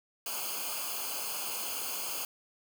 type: noise with comb filter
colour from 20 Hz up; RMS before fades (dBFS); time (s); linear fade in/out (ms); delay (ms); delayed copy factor
white; -36; 0.26-2.25; 2; 0.53; -1
effects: none